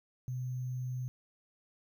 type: tone with sample-and-hold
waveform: sine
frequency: 126.2 Hz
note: B2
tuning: 38 cents sharp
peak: -34 dBFS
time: 0.28-1.08 s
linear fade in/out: 0 ms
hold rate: 6300 Hz
effects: none